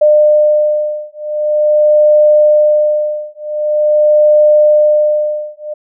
sine beating tone pair, 602 / 602.45 Hz, D5 / D5, +43 / +44 cents, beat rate 0.45 Hz, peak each -10 dBFS, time 0.01-5.74 s, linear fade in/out 10 ms, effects none

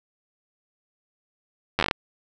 slowing click train, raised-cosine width 0.3 ms, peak -5 dBFS, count 8, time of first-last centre 1.79-1.911 s, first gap 10 ms, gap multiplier 1.18, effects none

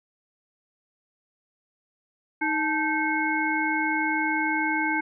harmonic tone with a mistuned harmonic, 311.1 Hz, D#4, in tune, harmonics 1 / 3 / 5 / 7, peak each -28 / -28 / -28 / -28 dBFS, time 2.41-5.01 s, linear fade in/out 10 ms, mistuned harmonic 3, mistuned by -110 cents, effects none

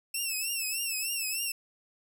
10% pulse tone with vibrato, 2662 Hz, E7, 16 cents sharp, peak -22 dBFS, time 0.14-1.52 s, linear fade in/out 5 ms, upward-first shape triangle, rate 3.3 Hz, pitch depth 110 cents each way, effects none

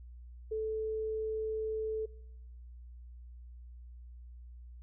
sine tone, 437 Hz, A4, 12 cents flat, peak -32 dBFS, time 0.51-2.06 s, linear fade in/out 10 ms, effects noise-tail reverb RT60 1.0 s tail -25 dB re dry + added 60 Hz sine -47 dBFS peak until 4.82 s

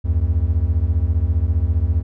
triangle beating tone pair, 73.42 / 88.42 Hz, D2 / F2, 0 / +22 cents, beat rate 15 Hz, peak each -16 dBFS, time 0.04-2.03 s, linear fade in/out 20 ms, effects none

